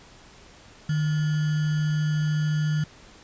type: tone with sample-and-hold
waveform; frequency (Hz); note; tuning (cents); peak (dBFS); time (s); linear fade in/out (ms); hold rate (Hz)
sine; 152.3; D#3; -37; -21; 0.89-2.84; 5; 1575
effects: pink hiss -50 dBFS RMS until 3.23 s + resampled to 16000 Hz